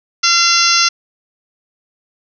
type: harmonic tone with a mistuned harmonic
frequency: 685 Hz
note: F5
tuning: 34 cents flat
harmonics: 2 / 3 / 4 / 5 / 6 / 7 / 8 / 9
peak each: -16 / -21 / -18 / -22 / -19 / -17 / -17 / -17 dBFS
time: 0.23-0.89 s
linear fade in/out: 10 ms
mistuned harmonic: 6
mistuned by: +19 cents
effects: none